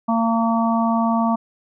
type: harmonic tone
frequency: 228.2 Hz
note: A#3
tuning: 37 cents flat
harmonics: 1 / 3 / 4 / 5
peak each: -18 / -23 / -24 / -25 dBFS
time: 0.08-1.36 s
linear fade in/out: 10 ms
effects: none